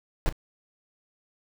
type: noise with echo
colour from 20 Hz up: brown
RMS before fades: -22 dBFS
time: 0.26-0.29 s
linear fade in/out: 0 ms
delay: 35 ms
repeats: 1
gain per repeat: -15 dB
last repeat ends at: 0.325 s
effects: none